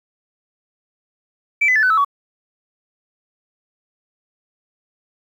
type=tone with pitch steps; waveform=sine; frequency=2323 / 2011 / 1740.3 / 1506.3 / 1303.7 / 1128.4 Hz; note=D7 / B6 / A6 / F#6 / E6 / C#6; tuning=-20 / +31 / -19 / +31 / -20 / +30 cents; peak=-11 dBFS; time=1.61-2.048 s; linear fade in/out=10 ms; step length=73 ms; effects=tanh soft clip ceiling -8 dBFS + 8-bit